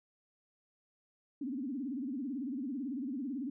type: tone with vibrato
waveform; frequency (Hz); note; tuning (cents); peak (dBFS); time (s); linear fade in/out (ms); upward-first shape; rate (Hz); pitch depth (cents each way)
sine; 264.5; C4; +19; -35; 1.41-3.5; 5; sine; 18; 200
effects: none